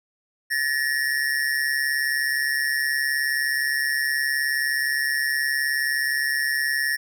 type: ring-modulated tone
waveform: square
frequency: 1808 Hz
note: A6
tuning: 47 cents sharp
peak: -19 dBFS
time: 0.5-6.97 s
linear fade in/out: 20 ms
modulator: 69.6 Hz
effects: none